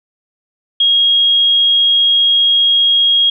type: tone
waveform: sine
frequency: 3275 Hz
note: G#7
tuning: 25 cents flat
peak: -8 dBFS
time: 0.8-3.3 s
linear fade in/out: 5 ms
effects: none